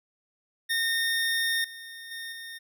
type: tone with level steps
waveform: 25% pulse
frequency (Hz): 1833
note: A#6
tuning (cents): -30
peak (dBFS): -21 / -37 / -32 / -35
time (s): 0.69-2.59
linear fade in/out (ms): 20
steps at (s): 1.64 / 2.11 / 2.32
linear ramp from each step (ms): 5
effects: none